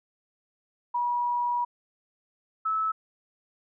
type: tone pair in turn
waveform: sine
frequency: 966 / 1303.3 Hz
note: B5 / E6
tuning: -39 / -20 cents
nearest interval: perfect fourth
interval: 519 cents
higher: second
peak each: -24 dBFS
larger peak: neither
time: 0.94-1.65 / 2.65-2.92 s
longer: first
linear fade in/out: 10 ms
effects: none